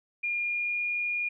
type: tone with pitch glide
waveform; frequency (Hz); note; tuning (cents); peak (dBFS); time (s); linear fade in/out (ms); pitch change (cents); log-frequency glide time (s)
sine; 2414 to 2428; D7 to D#7; +47 to -43; -27; 0.23-1.29; 10; +10; 0.37-0.82
effects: none